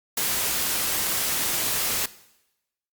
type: noise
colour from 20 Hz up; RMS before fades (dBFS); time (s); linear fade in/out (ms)
white; -25; 0.17-2.06; 5
effects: noise-tail reverb RT60 0.9 s tail -18 dB re dry + Opus 48 kbps